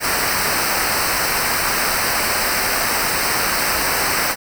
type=noise with comb filter; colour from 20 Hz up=pink; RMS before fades=-19 dBFS; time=0-4.36 s; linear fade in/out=50 ms; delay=0.29 ms; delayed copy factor=-0.8; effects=none